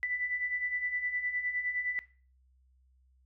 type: beating tone pair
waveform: sine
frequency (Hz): 1975.5 / 1985.2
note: B6 / B6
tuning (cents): 0 / +8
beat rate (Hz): 9.7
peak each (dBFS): -39 / -31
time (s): 0.03-1.99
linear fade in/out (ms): 0
effects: noise-tail reverb RT60 0.4 s tail -18 dB re dry + added 64 Hz sine -63 dBFS peak until 3.25 s